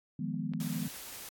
sine chord, F half-diminished seventh, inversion third, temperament equal, 155.56 / 174.61 / 207.7 / 246.9 Hz, Eb3 / F3 / Ab3 / Cb4, 0 / 0 / 0 / 0 cents, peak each -38 dBFS, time 0.19-0.88 s, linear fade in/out 5 ms
click, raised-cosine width 0.3 ms, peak -32 dBFS, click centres 0.536 s
white noise, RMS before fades -45 dBFS, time 0.6-1.29 s, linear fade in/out 2 ms
effects AAC 64 kbps

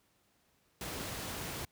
pink noise, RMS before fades -40 dBFS, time 0.81-1.65 s, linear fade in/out 2 ms, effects pink hiss -72 dBFS RMS until 1.71 s + high-pass 60 Hz 12 dB/octave

